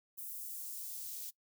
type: noise with high-pass filter sweep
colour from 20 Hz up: blue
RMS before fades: -44 dBFS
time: 0.17-1.31 s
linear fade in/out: 20 ms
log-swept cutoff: 10000 to 3700 Hz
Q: 0.82
effects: noise-tail reverb RT60 0.1 s tail -21 dB re dry